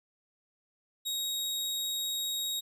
sawtooth tone, 3779 Hz, A#7, 23 cents sharp, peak -28 dBFS, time 1.05-2.61 s, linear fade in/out 20 ms, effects resampled to 32000 Hz

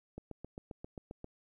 click train, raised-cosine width 2 ms, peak -30 dBFS, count 9, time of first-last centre 0.18-1.244 s, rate 7.52 Hz, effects 12-bit

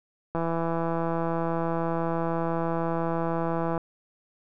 click train, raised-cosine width 1 ms, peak -15 dBFS, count 570, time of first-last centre 0.35-3.778 s, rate 166 Hz, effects none

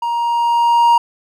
triangle tone with level ramp, 941 Hz, A#5, 16 cents sharp, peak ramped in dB -15 to -5 dBFS, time 0.02-0.98 s, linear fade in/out 5 ms, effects none

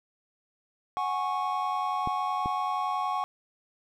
triangle chord, F# suspended second, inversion none, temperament equal with one note detuned, 740 / 830.6 / 1101.1 Hz, F#5 / G#5 / C#6, 0 / 0 / -12 cents, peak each -30 / -31 / -28 dBFS, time 0.97-3.24 s, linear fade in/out 0 ms
clicks, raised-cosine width 3 ms, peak -21 dBFS, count 2, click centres 2.074 / 2.459 s
effects none

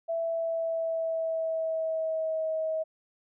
sine tone with pitch glide, 663 to 636.4 Hz, E5 to D#5, +10 to +39 cents, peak -27 dBFS, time 0.08-2.84 s, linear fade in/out 20 ms, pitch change -71 cents, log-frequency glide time 0.19-2.48 s, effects none

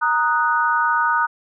sine chord, D# minor, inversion second, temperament equal, 932.3 / 1244.5 / 1480 Hz, A#5 / D#6 / F#6, 0 / 0 / 0 cents, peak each -20 dBFS, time 0.01-1.27 s, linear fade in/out 20 ms, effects none

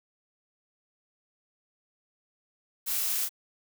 blue noise with echo, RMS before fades -31 dBFS, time 2.86-3.26 s, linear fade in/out 20 ms, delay 33 ms, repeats 1, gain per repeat -2 dB, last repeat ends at 3.293 s, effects none

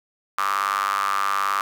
sawtooth tone with high-pass filter, 99 Hz, G2, 18 cents sharp, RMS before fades -23 dBFS, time 0.38-1.61 s, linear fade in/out 0 ms, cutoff 1200 Hz, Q 8.9, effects none

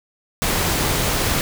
pink noise, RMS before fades -20 dBFS, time 0.42-1.41 s, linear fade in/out 0 ms, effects none

